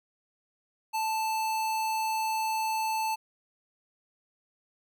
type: tone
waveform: square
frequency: 880 Hz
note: A5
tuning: in tune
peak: -28 dBFS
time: 0.93-3.16 s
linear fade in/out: 20 ms
effects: none